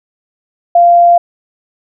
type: tone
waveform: sine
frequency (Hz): 693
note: F5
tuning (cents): -14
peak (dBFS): -3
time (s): 0.75-1.18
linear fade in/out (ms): 5
effects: none